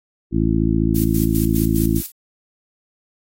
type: harmonic tone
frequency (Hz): 55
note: A1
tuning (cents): 0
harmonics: 1 / 2 / 3 / 4 / 5 / 6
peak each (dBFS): -22 / -22 / -22 / -22 / -22 / -22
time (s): 0.31-2.02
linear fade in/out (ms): 50
type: noise with tremolo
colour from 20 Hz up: violet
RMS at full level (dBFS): -26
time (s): 0.94-2.12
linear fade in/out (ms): 20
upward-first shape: square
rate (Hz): 4.9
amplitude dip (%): 75
effects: AAC 48 kbps